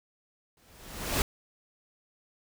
pink noise with exponential growth, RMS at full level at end -25 dBFS, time 0.57-1.22 s, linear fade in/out 1 ms, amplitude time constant 140 ms, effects none

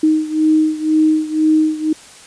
sine beating tone pair, 311.1 / 313.1 Hz, D#4 / D#4, 0 / +11 cents, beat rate 2 Hz, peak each -13 / -16 dBFS, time 0.03-1.93 s, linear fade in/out 5 ms, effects white hiss -40 dBFS RMS until 2.26 s + resampled to 22050 Hz

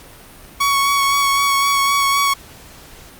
sawtooth tone with vibrato, 1116 Hz, C#6, 11 cents sharp, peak -10 dBFS, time 0.6-2.34 s, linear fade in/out 10 ms, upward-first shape sine, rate 3.9 Hz, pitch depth 16 cents each way, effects pink hiss -41 dBFS RMS until 3.19 s + Opus 48 kbps

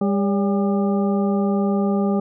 harmonic tone with a mistuned harmonic, 200.6 Hz, G3, 40 cents sharp, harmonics 1 / 2 / 3 / 4 / 6, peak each -18 / -24 / -28 / -30 / -34 dBFS, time 0.01-2.2 s, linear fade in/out 5 ms, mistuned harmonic 3, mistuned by -80 cents, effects none

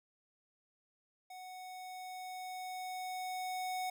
square tone with level ramp, 740 Hz, F#5, in tune, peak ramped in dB -48 to -36 dBFS, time 1.3-3.9 s, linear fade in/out 5 ms, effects none

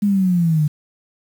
sine linear sweep, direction down, 207.7 to 146.5 Hz, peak -13 dBFS, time 0.02-0.68 s, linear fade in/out 10 ms, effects 7-bit

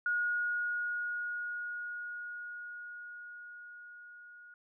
sine tone with level ramp, 1443 Hz, F#6, 44 cents flat, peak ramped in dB -28 to -51 dBFS, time 0.06-4.54 s, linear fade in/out 2 ms, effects none

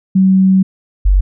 sine tone pair in turn, 189.7 / 47.52 Hz, F#3 / F#1, +43 / +47 cents, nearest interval 2 octaves, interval 2396 cents, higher first, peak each -6 dBFS, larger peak neither, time 0.15-0.63 / 1.05-1.21 s, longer first, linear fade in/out 10 ms, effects none

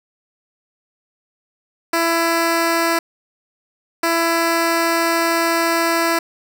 10% pulse tone bursts at uneven times, 333.6 Hz, E4, 21 cents sharp, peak -7 dBFS, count 2, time 1.93-2.99 / 4.03-6.19 s, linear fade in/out 5 ms, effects none

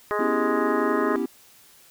harmonic tone, 208.3 Hz, G#3, 5 cents sharp, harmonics 2 / 3 / 4 / 5 / 6 / 7 / 8 / 9, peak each -26 / -31 / -35 / -30 / -29 / -38 / -35 / -36 dBFS, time 0.11-1.16 s, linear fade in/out 0 ms
triangle chord, C# half-diminished seventh, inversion third, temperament equal, 246.9 / 277.2 / 329.6 / 392 Hz, B3 / C#4 / E4 / G4, 0 / 0 / 0 / 0 cents, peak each -27 dBFS, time 0.19-1.26 s, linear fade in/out 5 ms
effects white hiss -53 dBFS RMS until 1.9 s

